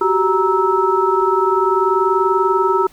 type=tone cluster; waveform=sine; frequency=371.4 / 391.8 / 936 / 1308 Hz; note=F#4 / G4 / A#5 / E6; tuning=+7 / -1 / +7 / -14 cents; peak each=-18 dBFS; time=0.01-2.87 s; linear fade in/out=5 ms; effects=pink hiss -49 dBFS RMS until 2.92 s